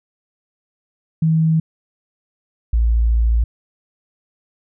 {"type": "tone pair in turn", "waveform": "sine", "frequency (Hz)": [160.4, 56.97], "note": ["E3", "A#1"], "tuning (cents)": [-47, -39], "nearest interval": "octave + tritone", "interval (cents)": 1792, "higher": "first", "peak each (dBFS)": -12, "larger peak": "neither", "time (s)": [[1.22, 1.6], [2.73, 3.44]], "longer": "second", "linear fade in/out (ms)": 5, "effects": []}